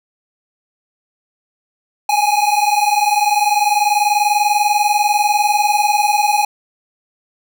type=tone pair together; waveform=square; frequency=820.8 / 841 Hz; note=G#5 / G#5; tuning=-21 / +22 cents; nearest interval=unison; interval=43 cents; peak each=-16 dBFS; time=2.09-6.45 s; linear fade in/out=5 ms; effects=none